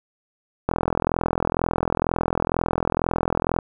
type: click train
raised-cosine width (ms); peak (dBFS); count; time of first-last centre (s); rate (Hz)
1; -6; 123; 0.69-3.588; 42.1
effects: 8-bit